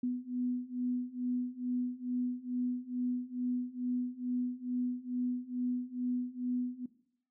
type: beating tone pair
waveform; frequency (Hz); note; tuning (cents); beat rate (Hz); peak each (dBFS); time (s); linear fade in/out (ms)
sine; 246.9 / 249.2; B3 / B3; 0 / +16; 2.3; -36 / -35; 0.03-6.86; 5
effects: noise-tail reverb RT60 0.7 s tail -17 dB re dry